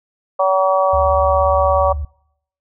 harmonic tone, 189.6 Hz, F#3, 43 cents sharp, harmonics 3 / 4 / 5 / 6, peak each -15 / -19 / -21 / -18 dBFS, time 0.39-1.93 s, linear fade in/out 10 ms
sine tone with vibrato, 73.1 Hz, D2, 7 cents flat, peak -20 dBFS, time 0.93-2.05 s, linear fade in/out 5 ms, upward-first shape square, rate 17 Hz, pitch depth 110 cents each way
effects noise-tail reverb RT60 0.7 s tail -26 dB re dry

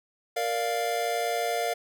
square chord, Bb major, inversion none, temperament equal, 466.2 / 587.3 / 698.5 Hz, Bb4 / D5 / F5, 0 / 0 / 0 cents, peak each -32 / -34 / -29 dBFS, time 0.36-1.74 s, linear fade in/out 10 ms, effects none

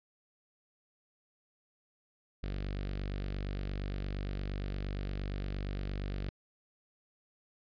sawtooth tone with notch filter, 48.63 Hz, G1, 13 cents flat, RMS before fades -37 dBFS, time 2.43-6.29 s, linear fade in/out 0 ms, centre 930 Hz, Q 1.3, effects resampled to 11025 Hz

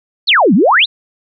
sine exponential two-way sweep, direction down then up, 4699 to 170 to 4220 Hz, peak -6 dBFS, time 0.27-0.86 s, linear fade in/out 20 ms, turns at 0.54 s, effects none

